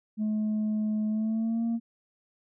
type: tone with pitch glide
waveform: sine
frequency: 214.2 to 230.9 Hz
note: A3 to A#3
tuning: -46 to -16 cents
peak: -23 dBFS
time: 0.17-1.8 s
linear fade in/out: 50 ms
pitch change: +130 cents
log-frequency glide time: 1.08-1.64 s
effects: tanh soft clip ceiling -24 dBFS